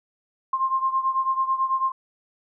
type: beating tone pair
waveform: sine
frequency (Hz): 1056 / 1065.1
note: C6 / C6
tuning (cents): +16 / +30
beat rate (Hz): 9.1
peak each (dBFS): -22 / -26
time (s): 0.53-1.92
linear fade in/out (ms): 5
effects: none